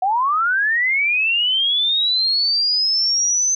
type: linear sweep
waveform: sine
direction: up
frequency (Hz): 722 to 6200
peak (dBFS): -15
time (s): 0.02-3.55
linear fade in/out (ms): 5
effects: none